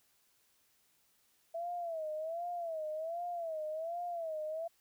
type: tone with vibrato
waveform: sine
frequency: 658 Hz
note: E5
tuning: 3 cents flat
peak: -36 dBFS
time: 1.54-4.68 s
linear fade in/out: 10 ms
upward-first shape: sine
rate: 1.3 Hz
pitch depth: 120 cents each way
effects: white hiss -72 dBFS RMS until 4.8 s